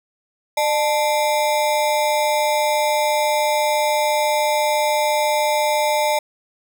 square ring-modulated tone, 740 Hz, F#5, in tune, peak -14 dBFS, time 0.57-6.19 s, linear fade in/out 5 ms, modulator 137 Hz, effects none

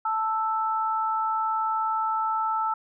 sine tone pair together, 881 / 1320 Hz, A5 / E6, +2 / +2 cents, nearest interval perfect fifth, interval 700 cents, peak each -26 dBFS, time 0.05-2.74 s, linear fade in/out 5 ms, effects none

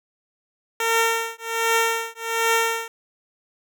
10% pulse tone with tremolo, 456 Hz, A#4, 38 cents flat, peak -8 dBFS, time 0.8-2.88 s, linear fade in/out 2 ms, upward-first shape triangle, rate 1.3 Hz, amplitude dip 100%, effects none

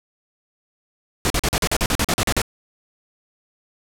pink noise bursts, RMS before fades -19 dBFS, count 13, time 1.25-2.417 s, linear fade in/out 0 ms, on 51 ms, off 42 ms, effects low-pass 12000 Hz 12 dB/octave

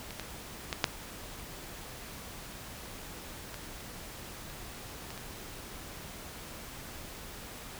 clicks, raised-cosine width 0.2 ms, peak -24 / -20 / -14 / -6 / -24 / -30 / -30 / -26 / -25 dBFS, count 9, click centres 0.107 / 0.197 / 0.728 / 0.842 / 3.543 / 3.806 / 4.5 / 5.105 / 5.177 s, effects pink hiss -45 dBFS RMS until 7.79 s

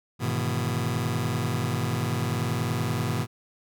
sawtooth chord, E major seventh, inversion first, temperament just, 103.01 / 123.61 / 154.51 / 164.81 Hz, G#2 / B2 / D#3 / E3, -14 / +2 / -12 / 0 cents, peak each -26 / -24 / -29 / -29 dBFS, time 0.19-3.27 s, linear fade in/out 50 ms, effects none

